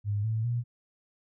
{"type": "tone with pitch steps", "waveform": "sine", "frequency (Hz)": [102.9, 110.92, 119.57], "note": ["G#2", "A2", "A#2"], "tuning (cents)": [-16, 14, 44], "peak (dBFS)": -26, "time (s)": [0.04, 0.64], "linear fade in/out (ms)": 50, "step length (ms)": 200, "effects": []}